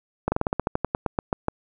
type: slowing click train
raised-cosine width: 1 ms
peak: -8 dBFS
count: 15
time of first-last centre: 0.28-1.484 s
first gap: 40 ms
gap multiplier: 1.11
effects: none